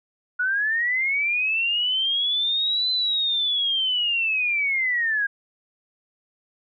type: linear two-way sweep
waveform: sine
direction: up then down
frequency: 1446 to 4053 to 1608 Hz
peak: -20 dBFS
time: 0.39-5.27 s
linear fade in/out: 10 ms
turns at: 2.91 s
effects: none